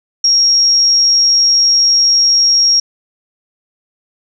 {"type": "tone", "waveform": "sine", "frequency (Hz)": 5588, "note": "F8", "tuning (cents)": 0, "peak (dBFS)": -7, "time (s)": [0.24, 2.8], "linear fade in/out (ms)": 5, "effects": []}